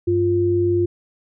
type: tone pair together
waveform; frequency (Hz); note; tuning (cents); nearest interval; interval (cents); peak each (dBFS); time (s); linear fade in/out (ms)
sine; 98 / 349.2; G2 / F4; 0 / 0; octave + minor seventh; 2200; -22 / -16; 0.07-0.86; 10
effects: none